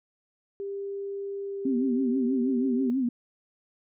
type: tone with pitch glide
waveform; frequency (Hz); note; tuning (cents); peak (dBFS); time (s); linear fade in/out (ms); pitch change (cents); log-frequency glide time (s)
sine; 397.5 to 389.1; G4 to G4; +24 to -13; -31; 0.6-2.9; 0; -37; 1.45-2.09
type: tone with vibrato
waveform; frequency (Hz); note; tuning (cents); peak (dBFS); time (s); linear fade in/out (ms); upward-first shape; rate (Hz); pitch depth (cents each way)
sine; 254.3; C4; -49; -23; 1.65-3.09; 5; triangle; 6.2; 140
effects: none